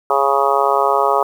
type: harmonic tone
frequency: 138.59 Hz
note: C#3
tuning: in tune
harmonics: 3 / 4 / 5 / 6 / 7 / 8 / 9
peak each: -20 / -20 / -20 / -20 / -20 / -20 / -20 dBFS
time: 0.1-1.23 s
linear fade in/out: 2 ms
effects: 7-bit